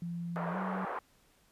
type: tone with pitch glide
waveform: sine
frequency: 171.3 to 187.89 Hz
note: F3 to F#3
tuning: -33 to +27 cents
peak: -35 dBFS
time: 0.02-0.85 s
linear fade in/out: 2 ms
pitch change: +160 cents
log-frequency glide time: 0.5-0.57 s
type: band-pass noise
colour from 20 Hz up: white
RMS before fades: -38 dBFS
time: 0.36-0.99 s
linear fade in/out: 0 ms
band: 410 to 1300 Hz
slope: 24 dB/octave
effects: pink hiss -67 dBFS RMS until 1.51 s + resampled to 32000 Hz